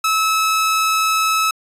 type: tone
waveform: sawtooth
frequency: 1298 Hz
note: E6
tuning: 27 cents flat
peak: -11 dBFS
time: 0.04-1.51 s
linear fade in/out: 5 ms
effects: resampled to 32000 Hz